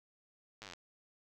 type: slowing click train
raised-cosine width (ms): 0.2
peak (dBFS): -30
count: 12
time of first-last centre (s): 0.62-0.735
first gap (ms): 9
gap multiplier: 1.03
effects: none